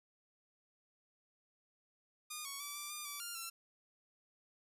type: tone with pitch steps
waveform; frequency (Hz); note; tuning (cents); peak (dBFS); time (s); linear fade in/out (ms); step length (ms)
5% pulse; 1218 / 1113 / 1156 / 1173 / 1202 / 1157 / 1400 / 1351; D#6 / C#6 / D6 / D6 / D6 / D6 / F6 / E6; -37 / +7 / -28 / -2 / +40 / -26 / +4 / +42; -31; 2.3-3.5; 10; 150
effects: resampled to 32000 Hz